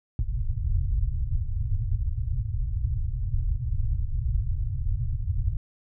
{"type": "low-pass noise", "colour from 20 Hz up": "pink", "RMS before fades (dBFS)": -26, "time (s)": [0.19, 5.57], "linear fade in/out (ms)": 2, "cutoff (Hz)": 130, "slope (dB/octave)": 96, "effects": []}